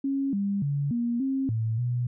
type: tone with pitch steps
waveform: sine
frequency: 274 / 199.8 / 142.4 / 236.8 / 268.1 / 111.8 / 122.1 Hz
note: C#4 / G3 / C#3 / A#3 / C4 / A2 / B2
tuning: -20 / +33 / +47 / +27 / +42 / +28 / -19 cents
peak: -24 dBFS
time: 0.04-2.07 s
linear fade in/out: 5 ms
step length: 290 ms
effects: none